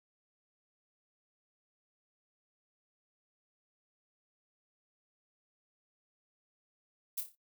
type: noise with echo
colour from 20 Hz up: violet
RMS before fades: -35 dBFS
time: 7.17-7.21 s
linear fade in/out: 10 ms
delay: 29 ms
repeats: 5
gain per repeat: -7 dB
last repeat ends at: 7.355 s
effects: noise-tail reverb RT60 0.1 s tail -17 dB re dry